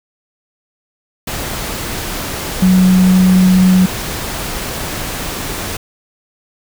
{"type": "tone in noise", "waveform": "sine", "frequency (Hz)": 185, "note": "F#3", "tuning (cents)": 0, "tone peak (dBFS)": -6, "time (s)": [2.62, 3.86], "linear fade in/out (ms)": 5, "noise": "pink", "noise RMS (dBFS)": -22, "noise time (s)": [1.27, 5.77], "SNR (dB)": 13, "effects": []}